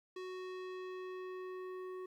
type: tone with low-pass filter sweep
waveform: square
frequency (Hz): 370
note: F#4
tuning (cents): 0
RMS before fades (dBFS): -45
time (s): 0.16-2.06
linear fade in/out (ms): 5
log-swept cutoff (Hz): 4800 to 1300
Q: 0.83
effects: 12-bit